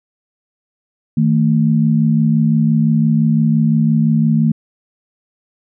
sine tone pair together, 157.85 / 223.7 Hz, D#3 / A3, +25 / +29 cents, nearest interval tritone, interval 604 cents, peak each -13 dBFS, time 1.17-4.52 s, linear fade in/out 5 ms, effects none

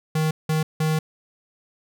square tone bursts at uneven times, 156.6 Hz, D#3, 11 cents sharp, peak -20 dBFS, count 3, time 0.15-0.31 / 0.49-0.63 / 0.8-0.99 s, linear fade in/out 5 ms, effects none

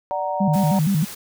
sine chord, D augmented, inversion none, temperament equal with one note detuned, 587.3 / 746 / 932.3 Hz, D5 / F#5 / A#5, 0 / +14 / 0 cents, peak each -26 dBFS, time 0.11-0.79 s, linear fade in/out 0 ms
sine tone with vibrato, 174.61 Hz, F3, in tune, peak -16 dBFS, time 0.4-1.05 s, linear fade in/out 10 ms, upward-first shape square, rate 6.4 Hz, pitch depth 210 cents each way
white noise, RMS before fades -35 dBFS, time 0.53-1.15 s, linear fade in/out 10 ms
effects none

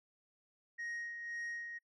sine tone with tremolo, 1875 Hz, A#6, 10 cents sharp, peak -36 dBFS, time 0.78-1.79 s, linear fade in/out 20 ms, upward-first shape sine, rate 1.9 Hz, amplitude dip 55%, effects noise-tail reverb RT60 0.1 s tail -24 dB re dry + tanh soft clip ceiling -38 dBFS

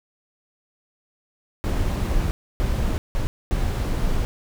brown noise bursts at uneven times, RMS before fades -22 dBFS, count 4, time 1.64-2.31 / 2.6-2.98 / 3.15-3.27 / 3.51-4.25 s, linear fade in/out 0 ms, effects none

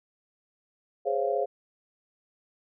sine chord, Db major seventh, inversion second, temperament just, 415.8 / 519.7 / 554.4 / 693 Hz, Ab4 / C5 / Db5 / F5, +2 / -12 / 0 / -14 cents, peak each -30 dBFS, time 1.05-1.46 s, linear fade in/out 20 ms, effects none

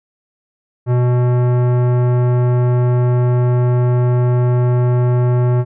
sine tone with tanh clipping, 123.3 Hz, B2, 2 cents flat, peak -13 dBFS, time 0.86-5.65 s, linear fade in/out 50 ms, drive 17 dB, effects none

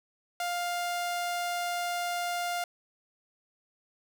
sawtooth tone, 702 Hz, F5, 9 cents sharp, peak -26 dBFS, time 0.4-2.64 s, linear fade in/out 2 ms, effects none

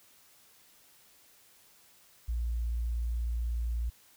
sine tone, 58.2 Hz, A#1, 2 cents flat, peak -29 dBFS, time 2.28-3.9 s, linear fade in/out 10 ms, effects white hiss -61 dBFS RMS until 4.16 s

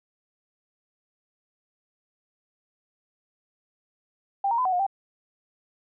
sine tone with pitch steps, 791 / 932 / 1011 / 748 / 716 / 783 Hz, G5 / A#5 / B5 / F#5 / F5 / G5, +15 / -1 / +40 / +19 / +43 / -2 cents, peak -21 dBFS, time 4.44-4.866 s, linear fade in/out 5 ms, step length 71 ms, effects none

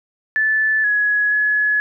sine tone with pitch steps, 1746 / 1680 / 1697 Hz, A6 / G#6 / G#6, -14 / +19 / +37 cents, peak -14 dBFS, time 0.36-1.8 s, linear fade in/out 0 ms, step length 480 ms, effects none

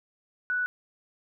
sine tone, 1480 Hz, F#6, in tune, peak -25 dBFS, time 0.5-0.66 s, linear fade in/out 0 ms, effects none

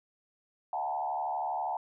sine tone with frequency modulation, 804 Hz, G5, 44 cents sharp, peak -30 dBFS, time 0.73-1.77 s, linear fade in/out 2 ms, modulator 72.4 Hz, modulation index 1.7, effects none

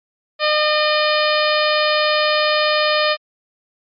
harmonic tone with a mistuned harmonic, 607 Hz, D#5, 43 cents flat, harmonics 1 / 2 / 3 / 4 / 5 / 6 / 7 / 8, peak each -18 / -21 / -23 / -24 / -25 / -26 / -26 / -27 dBFS, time 0.39-3.17 s, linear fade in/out 50 ms, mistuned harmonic 8, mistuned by +19 cents, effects Opus 48 kbps

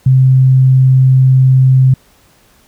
sine tone, 130.81 Hz, C3, in tune, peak -4 dBFS, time 0.06-1.94 s, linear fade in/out 5 ms, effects pink hiss -49 dBFS RMS until 2.67 s

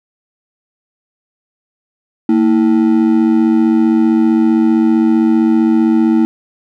triangle ring-modulated tone, 276.1 Hz, C#4, 7 cents flat, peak -3 dBFS, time 2.29-6.25 s, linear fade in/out 0 ms, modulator 47.7 Hz, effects none

